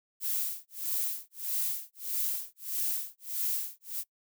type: noise with tremolo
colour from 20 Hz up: violet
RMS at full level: -30 dBFS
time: 0.2-4.04 s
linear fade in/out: 50 ms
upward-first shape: sine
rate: 1.6 Hz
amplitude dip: 100%
effects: noise-tail reverb RT60 0.1 s tail -23 dB re dry